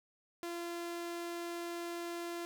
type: tone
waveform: sawtooth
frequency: 343 Hz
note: F4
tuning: 31 cents flat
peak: -35 dBFS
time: 0.43-2.45 s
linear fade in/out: 0 ms
effects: none